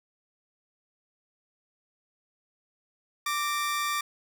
sawtooth tone pair together, 1174.7 / 1837.5 Hz, D6 / A#6, 0 / -25 cents, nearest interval minor sixth, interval 775 cents, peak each -24 / -31 dBFS, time 3.26-4.01 s, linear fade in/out 5 ms, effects none

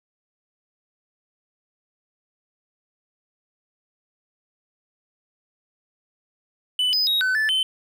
triangle tone with pitch steps, 2992 / 5010 / 3790 / 1514 / 1747 / 3067 Hz, F#7 / D#8 / A#7 / F#6 / A6 / G7, +19 / +11 / +28 / +39 / -13 / -38 cents, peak -17 dBFS, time 6.79-7.63 s, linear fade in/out 2 ms, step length 140 ms, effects none

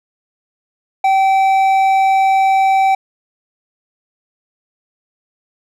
sine tone with hard clipping, 772 Hz, G5, 27 cents flat, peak -11 dBFS, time 1.04-2.95 s, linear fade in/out 5 ms, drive 6 dB, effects none

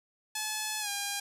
5% pulse tone with pitch glide, 860 to 807.1 Hz, A5 to G#5, -40 to -50 cents, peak -20 dBFS, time 0.35-1.2 s, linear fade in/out 5 ms, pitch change -110 cents, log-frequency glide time 0.8-0.89 s, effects none

